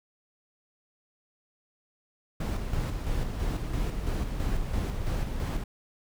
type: noise with tremolo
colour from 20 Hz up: brown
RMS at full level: -28 dBFS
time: 2.4-5.64 s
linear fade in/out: 5 ms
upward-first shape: square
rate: 3 Hz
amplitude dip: 40%
effects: none